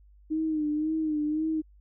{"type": "tone with vibrato", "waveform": "sine", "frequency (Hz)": 308.3, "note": "D#4", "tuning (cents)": -16, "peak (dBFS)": -25, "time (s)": [0.3, 1.62], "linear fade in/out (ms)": 20, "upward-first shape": "sine", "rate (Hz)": 1.9, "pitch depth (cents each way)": 57, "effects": ["added 50 Hz sine -53 dBFS peak until 1.8 s"]}